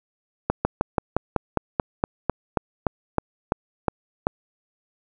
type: slowing click train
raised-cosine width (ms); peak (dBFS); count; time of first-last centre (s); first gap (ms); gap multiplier
1; -5; 16; 0.5-4.269; 150; 1.07
effects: none